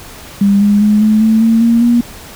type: tone with pitch steps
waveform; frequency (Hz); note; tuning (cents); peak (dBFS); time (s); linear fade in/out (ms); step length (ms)
sine; 200 / 205 / 210.2 / 215.5 / 220.9 / 226.4 / 232.1 / 238; G3 / G#3 / G#3 / A3 / A3 / A3 / A#3 / A#3; +35 / -22 / +21 / -36 / +7 / +50 / -7 / +36; -6; 0.41-2.01; 5; 200
effects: pink hiss -33 dBFS RMS until 2.35 s